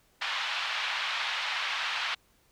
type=band-pass noise; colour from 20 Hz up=white; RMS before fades=-32 dBFS; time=0.21-2.15 s; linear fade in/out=10 ms; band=840 to 3600 Hz; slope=24 dB/octave; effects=pink hiss -66 dBFS RMS until 2.51 s